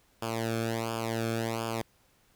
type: tone with flanger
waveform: sawtooth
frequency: 114 Hz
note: A#2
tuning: 38 cents flat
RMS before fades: -32 dBFS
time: 0.22-1.82 s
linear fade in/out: 5 ms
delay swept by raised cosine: 0.5 to 1.04 ms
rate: 1.4 Hz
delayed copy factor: -0.9
effects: pink hiss -66 dBFS RMS until 2.35 s